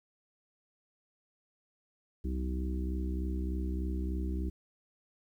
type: harmonic tone with a mistuned harmonic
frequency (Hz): 63.3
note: B1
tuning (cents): +43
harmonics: 1 / 3 / 4 / 5 / 6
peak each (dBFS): -32 / -40 / -46 / -41 / -46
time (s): 2.24-4.5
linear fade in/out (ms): 10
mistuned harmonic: 1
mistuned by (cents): +83
effects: 11-bit